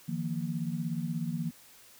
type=chord; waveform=sine; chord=Eb suspended second; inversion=none; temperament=equal with one note detuned; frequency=155.56 / 172.11 / 233.1 Hz; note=Eb3 / F3 / Bb3; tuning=0 / -25 / 0 cents; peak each=-35 / -34 / -36 dBFS; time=0.08-1.51 s; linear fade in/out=10 ms; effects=white hiss -56 dBFS RMS until 1.99 s